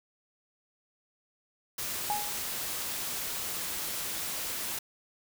white noise, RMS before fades -35 dBFS, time 1.78-4.79 s, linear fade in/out 5 ms
sine tone with exponential decay, 830.6 Hz, G#5, in tune, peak -25 dBFS, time 2.1-2.45 s, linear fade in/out 0 ms, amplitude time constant 75 ms
effects none

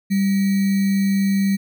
sine tone with sample-and-hold, 196 Hz, G3, in tune, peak -15 dBFS, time 0.1-1.57 s, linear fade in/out 20 ms, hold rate 2100 Hz, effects none

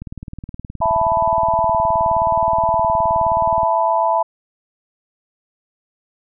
click train, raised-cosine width 5 ms, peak -18 dBFS, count 70, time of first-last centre 0.02-3.633 s, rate 19.1 Hz
sine chord, E suspended fourth, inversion none, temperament equal with one note detuned, 664.2 / 880 / 987.8 Hz, E5 / A5 / B5, +13 / 0 / 0 cents, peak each -18 dBFS, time 0.81-4.23 s, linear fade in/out 10 ms
effects none

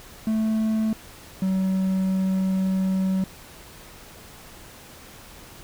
triangle tone pair in turn, 219.2 / 189.34 Hz, A3 / F#3, -6 / +40 cents, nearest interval minor third, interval 254 cents, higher first, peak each -18 / -18 dBFS, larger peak neither, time 0.27-0.93 / 1.42-3.24 s, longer second, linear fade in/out 2 ms, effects pink hiss -45 dBFS RMS until 5.63 s

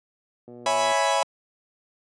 click train, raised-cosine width 2 ms, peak -29 dBFS, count 54, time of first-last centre 0.48-0.918 s, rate 121 Hz
40% pulse chord, C# minor seventh, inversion none, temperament equal, 554.4 / 659.3 / 830.6 / 987.8 Hz, C#5 / E5 / G#5 / B5, 0 / 0 / 0 / 0 cents, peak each -26 / -25 / -25 / -24 dBFS, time 0.66-1.23 s, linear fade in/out 2 ms
effects high-pass 200 Hz 12 dB/octave + resampled to 22050 Hz

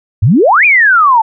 sine exponential two-way sweep, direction up then down, 88.7 to 2495 to 859 Hz, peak -4 dBFS, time 0.22-1.22 s, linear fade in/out 10 ms, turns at 0.65 s, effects none

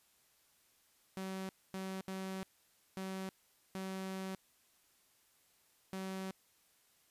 sawtooth tone bursts at uneven times, 190.1 Hz, F#3, 47 cents sharp, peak -36 dBFS, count 6, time 1.17-1.49 / 1.74-2.01 / 2.08-2.43 / 2.97-3.29 / 3.75-4.35 / 5.93-6.31 s, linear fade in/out 0 ms, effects white hiss -71 dBFS RMS until 7.1 s + resampled to 32000 Hz

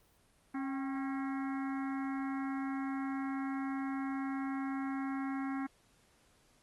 harmonic tone with a mistuned harmonic, 271.9 Hz, C#4, 33 cents flat, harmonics 1 / 3 / 4 / 5 / 6 / 7 / 8, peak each -35 / -45 / -47 / -49 / -51 / -52 / -53 dBFS, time 0.54-5.67 s, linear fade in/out 10 ms, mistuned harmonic 3, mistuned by -66 cents, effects pink hiss -68 dBFS RMS until 6.62 s + Opus 32 kbps

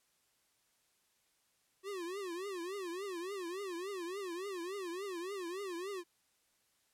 square tone with vibrato, 370 Hz, F#4, in tune, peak -40 dBFS, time 1.83-6.04 s, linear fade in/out 50 ms, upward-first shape triangle, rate 3.5 Hz, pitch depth 200 cents each way, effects white hiss -75 dBFS RMS until 6.93 s + low-pass 12000 Hz 12 dB/octave

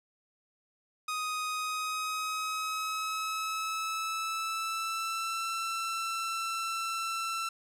sawtooth tone with pitch glide, 1249 to 1338.6 Hz, D#6 to E6, +6 to +26 cents, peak -28 dBFS, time 1.08-7.49 s, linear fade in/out 5 ms, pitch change +120 cents, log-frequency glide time 1.48-5.47 s, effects low-pass 12000 Hz 12 dB/octave + 11-bit

